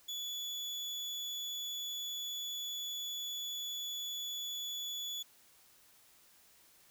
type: tone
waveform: 35% pulse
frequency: 3429 Hz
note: A7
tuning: 45 cents flat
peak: -36 dBFS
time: 0.08-5.23 s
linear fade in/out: 10 ms
effects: white hiss -64 dBFS RMS until 6.9 s